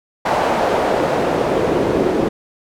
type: noise with band-pass filter sweep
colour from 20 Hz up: pink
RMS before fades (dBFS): -17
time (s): 0.25-2.29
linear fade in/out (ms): 10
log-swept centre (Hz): 750 to 350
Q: 1.6
effects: none